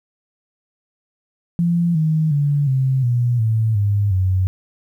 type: tone with pitch steps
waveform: sine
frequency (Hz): 171.4 / 157.17 / 144.13 / 132.17 / 121.2 / 111.14 / 101.92 / 93.46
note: F3 / D#3 / D3 / C3 / B2 / A2 / G#2 / F#2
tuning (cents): -32 / +18 / -32 / +18 / -32 / +18 / -32 / +18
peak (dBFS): -14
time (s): 1.59-4.47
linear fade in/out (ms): 0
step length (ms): 360
effects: 9-bit